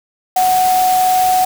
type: tone in noise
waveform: sine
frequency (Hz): 740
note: F#5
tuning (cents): 0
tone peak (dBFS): -10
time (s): 0.36-1.45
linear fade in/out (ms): 5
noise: white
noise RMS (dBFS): -23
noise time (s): 0.36-1.45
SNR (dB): +10
effects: none